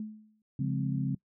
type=tone with exponential decay; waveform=sine; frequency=215 Hz; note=A3; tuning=40 cents flat; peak=-32 dBFS; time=0-0.42 s; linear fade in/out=2 ms; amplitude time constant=91 ms
type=chord; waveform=sine; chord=Db major seventh; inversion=none; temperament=equal; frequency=138.59 / 174.61 / 207.7 / 261.6 Hz; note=Db3 / F3 / Ab3 / C4; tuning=0 / 0 / 0 / 0 cents; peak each=-30 / -36 / -36 / -35 dBFS; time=0.59-1.15 s; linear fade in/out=5 ms
effects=noise-tail reverb RT60 0.1 s tail -21 dB re dry